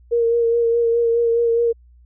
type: tone with vibrato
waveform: sine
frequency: 466.2 Hz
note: A#4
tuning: in tune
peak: -14 dBFS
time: 0.11-1.73 s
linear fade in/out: 20 ms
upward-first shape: sine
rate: 4.8 Hz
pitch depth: 23 cents each way
effects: added 60 Hz sine -46 dBFS peak until 2.05 s